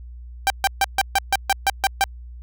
sawtooth tone bursts, 784 Hz, G5, in tune, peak -11 dBFS, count 10, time 0.47-2.04 s, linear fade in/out 0 ms, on 31 ms, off 140 ms, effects added 60 Hz sine -35 dBFS peak until 2.42 s

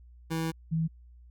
25% pulse / sine tone pair in turn, 162.5 / 161.93 Hz, E3 / E3, -24 / -31 cents, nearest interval unison, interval 7 cents, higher first, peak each -25 dBFS, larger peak neither, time 0.3-0.52 / 0.71-0.88 s, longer first, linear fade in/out 20 ms, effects added 60 Hz sine -50 dBFS peak until 1.3 s

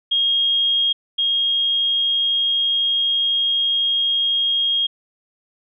sine tone pair in turn, 3254 / 3254 Hz, G#7 / G#7, -36 / -36 cents, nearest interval unison, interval 0 cents, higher neither, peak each -15 / -16 dBFS, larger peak first, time 0.11-0.93 / 1.18-4.87 s, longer second, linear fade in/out 10 ms, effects none

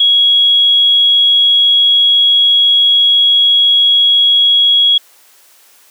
sine tone, 3322 Hz, G#7, in tune, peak -6 dBFS, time 0-4.98 s, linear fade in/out 5 ms, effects white hiss -46 dBFS RMS until 5.9 s + high-pass 400 Hz 12 dB/octave

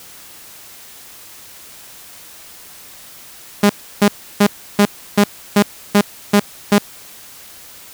sawtooth tone bursts, 204.2 Hz, G#3, 29 cents flat, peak -4 dBFS, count 9, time 3.63-6.784 s, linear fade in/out 5 ms, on 66 ms, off 320 ms, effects white hiss -39 dBFS RMS until 7.93 s

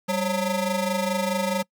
25% pulse ring-modulated tone, 366.7 Hz, F#4, 15 cents flat, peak -16 dBFS, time 0.08-1.63 s, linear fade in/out 10 ms, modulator 171 Hz, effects noise-tail reverb RT60 0.1 s tail -25 dB re dry

